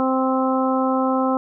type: harmonic tone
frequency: 261.6 Hz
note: C4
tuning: in tune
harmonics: 1 / 2 / 3 / 4 / 5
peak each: -20 / -23 / -25 / -26 / -27 dBFS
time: 0-1.37 s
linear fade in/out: 0 ms
effects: none